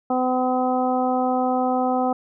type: harmonic tone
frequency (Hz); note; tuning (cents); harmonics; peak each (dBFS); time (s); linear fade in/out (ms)
254.2; C4; -50; 1 / 2 / 3 / 4 / 5; -23 / -25 / -22 / -32 / -31; 0.1-2.13; 5
effects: none